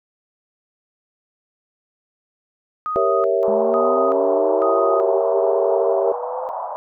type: tone bursts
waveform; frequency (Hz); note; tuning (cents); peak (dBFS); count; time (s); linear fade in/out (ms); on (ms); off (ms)
sine; 1246; D#6; +2; -21; 3; 2.86-5; 0; 380; 500
type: chord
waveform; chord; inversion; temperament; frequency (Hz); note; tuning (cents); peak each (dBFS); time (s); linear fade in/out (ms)
sine; G diminished seventh; none; equal; 392 / 466.2 / 554.4 / 659.3; G4 / Bb4 / Db5 / Fb5; 0 / 0 / 0 / 0; -21; 2.96-6.12; 0
type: band-pass noise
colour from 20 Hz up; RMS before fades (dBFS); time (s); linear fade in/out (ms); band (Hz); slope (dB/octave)
white; -28; 3.43-6.76; 0; 590 to 1000; 48
type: linear sweep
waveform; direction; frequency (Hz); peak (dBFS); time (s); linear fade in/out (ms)
sine; up; 207.7 to 518; -27; 3.48-6.49; 0
effects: none